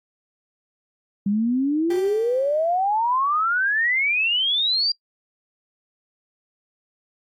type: exponential sweep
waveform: sine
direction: up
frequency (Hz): 196 to 4800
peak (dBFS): -18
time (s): 1.26-4.92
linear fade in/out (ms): 5
type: tone with exponential decay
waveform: 30% pulse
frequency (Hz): 392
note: G4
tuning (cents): 0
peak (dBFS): -26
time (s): 1.9-3.15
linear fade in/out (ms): 5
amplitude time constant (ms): 270
effects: noise-tail reverb RT60 0.1 s tail -24 dB re dry + AAC 48 kbps